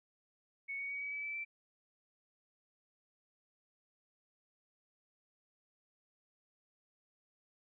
sine tone with pitch steps, 2217 / 2236 / 2256 / 2275 / 2295 / 2315 / 2335 Hz, C#7 / C#7 / C#7 / C#7 / D7 / D7 / D7, 0 / +14 / +30 / +44 / -40 / -25 / -11 cents, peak -38 dBFS, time 0.68-1.45 s, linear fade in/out 20 ms, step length 110 ms, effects none

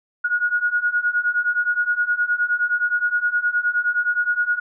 sine beating tone pair, 1441 / 1450.6 Hz, F#6 / F#6, -46 / -35 cents, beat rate 9.6 Hz, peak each -22 / -20 dBFS, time 0.24-4.6 s, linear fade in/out 10 ms, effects none

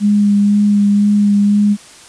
sine tone with vibrato, 204.8 Hz, G#3, 24 cents flat, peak -8 dBFS, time 0-1.77 s, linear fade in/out 50 ms, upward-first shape sine, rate 2 Hz, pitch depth 15 cents each way, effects white hiss -39 dBFS RMS until 2.08 s + resampled to 22050 Hz

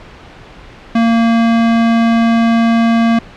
square tone, 229.8 Hz, A#3, 25 cents flat, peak -9 dBFS, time 0.95-3.19 s, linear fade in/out 5 ms, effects pink hiss -36 dBFS RMS until 3.36 s + low-pass 3000 Hz 12 dB/octave

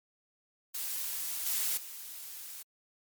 blue noise with level steps, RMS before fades -36 / -31 / -44 dBFS, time 0.74-2.63 s, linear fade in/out 10 ms, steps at 1.46 / 1.77 s, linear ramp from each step 5 ms, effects MP3 96 kbps

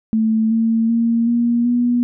sine tone with pitch steps, 220.9 / 226.1 / 231.3 / 236.8 / 242.3 Hz, A3 / A3 / A#3 / A#3 / B3, +7 / +47 / -13 / +27 / -33 cents, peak -13 dBFS, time 0.13-2.03 s, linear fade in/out 0 ms, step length 380 ms, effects none

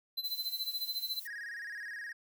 square tone with tremolo, 4049 Hz, B7, 42 cents sharp, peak -32 dBFS, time 0.17-1.2 s, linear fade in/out 10 ms, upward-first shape sine, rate 14 Hz, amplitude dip 85%
violet noise, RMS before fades -47 dBFS, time 0.24-1.27 s, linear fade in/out 2 ms
triangle tone with vibrato, 1760 Hz, A6, in tune, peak -38 dBFS, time 1.25-2.13 s, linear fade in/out 10 ms, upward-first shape square, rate 19 Hz, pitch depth 100 cents each way
effects none

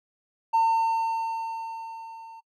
triangle tone with level ramp, 905 Hz, A5, 48 cents sharp, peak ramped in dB -14 to -40 dBFS, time 0.53-2.41 s, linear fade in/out 20 ms, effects noise-tail reverb RT60 0.1 s tail -25 dB re dry + tanh soft clip ceiling -14 dBFS

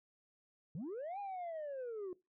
sine linear two-way sweep, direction up then down, 133.5 to 823 to 352 Hz, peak -38 dBFS, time 0.75-2.13 s, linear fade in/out 2 ms, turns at 1.19 s, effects noise-tail reverb RT60 0.2 s tail -19 dB re dry + tanh soft clip ceiling -39 dBFS

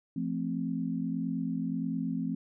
sine chord, F major, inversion none, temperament equal with one note detuned, 171.32 / 220 / 261.6 Hz, F3 / A3 / C4, -33 / 0 / 0 cents, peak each -34 / -35 / -33 dBFS, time 0.16-2.35 s, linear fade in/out 5 ms, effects none

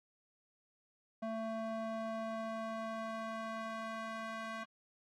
square tone with band-pass filter sweep, 223 Hz, A3, 23 cents sharp, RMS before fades -41 dBFS, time 1.22-4.64 s, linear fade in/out 10 ms, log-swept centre 610 to 1400 Hz, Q 1.3, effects AAC 32 kbps

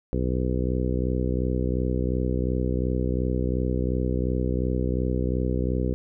harmonic tone, 62.8 Hz, B1, 30 cents sharp, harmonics 1 / 2 / 3 / 4 / 5 / 6 / 7 / 8, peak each -26 / -29 / -31 / -32 / -33 / -34 / -34 / -35 dBFS, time 0.13-5.94 s, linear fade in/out 0 ms, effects none

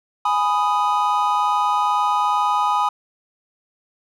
triangle chord, G# minor, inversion none, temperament equal with one note detuned, 830.6 / 992.9 / 1244.5 Hz, G#5 / B5 / D#6, 0 / +9 / 0 cents, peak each -19 dBFS, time 0.25-2.89 s, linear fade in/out 5 ms, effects none

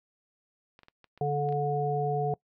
clicks, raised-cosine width 0.3 ms, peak -36 dBFS, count 7, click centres 0.791 / 0.833 / 0.884 / 1.043 / 1.176 / 1.489 / 1.525 s
harmonic tone, 145.1 Hz, D3, 21 cents flat, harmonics 1 / 3 / 5, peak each -30 / -30 / -30 dBFS, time 1.21-2.34 s, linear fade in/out 2 ms
effects noise-tail reverb RT60 0.1 s tail -23 dB re dry

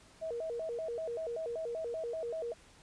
sine tone with vibrato, 551 Hz, C#5, 11 cents flat, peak -35 dBFS, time 0.21-2.54 s, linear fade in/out 20 ms, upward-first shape square, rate 5.2 Hz, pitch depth 270 cents each way, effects pink hiss -60 dBFS RMS until 2.82 s + resampled to 22050 Hz

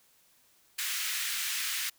pink high-pass noise, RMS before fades -33 dBFS, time 0.78-1.9 s, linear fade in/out 10 ms, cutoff 1700 Hz, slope 24 dB/octave, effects white hiss -65 dBFS RMS until 1.98 s

